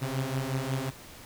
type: beating tone pair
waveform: sawtooth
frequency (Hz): 130 / 135.5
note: C3 / C#3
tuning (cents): -11 / -39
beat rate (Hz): 5.5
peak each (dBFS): -28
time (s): 0.01-0.91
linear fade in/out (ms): 20
effects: pink hiss -48 dBFS RMS until 1.25 s